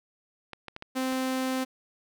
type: clicks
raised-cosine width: 0.3 ms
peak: -23 dBFS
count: 5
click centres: 0.533 / 0.683 / 0.764 / 0.824 / 1.125 s
type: tone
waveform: sawtooth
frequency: 260 Hz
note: C4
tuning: 11 cents flat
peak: -23 dBFS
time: 0.95-1.65 s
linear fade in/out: 20 ms
effects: none